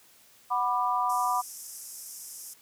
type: chord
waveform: sine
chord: B minor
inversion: second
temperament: equal with one note detuned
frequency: 740 / 987.8 / 1191.7 Hz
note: F#5 / B5 / D6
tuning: 0 / 0 / +25 cents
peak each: -30 / -27 / -29 dBFS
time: 0.5-1.42 s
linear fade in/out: 20 ms
type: band-pass noise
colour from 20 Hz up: white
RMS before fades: -43 dBFS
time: 1.09-2.54 s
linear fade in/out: 10 ms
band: 5100 to 13000 Hz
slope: 96 dB/octave
effects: white hiss -58 dBFS RMS until 2.61 s + high-pass 60 Hz 12 dB/octave